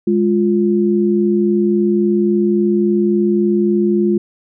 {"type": "tone pair together", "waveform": "sine", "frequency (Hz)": [206.4, 350], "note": ["G#3", "F4"], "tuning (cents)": [-10, 4], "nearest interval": "major sixth", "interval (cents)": 914, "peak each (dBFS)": -14, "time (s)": [0.07, 4.18], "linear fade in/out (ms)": 5, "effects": []}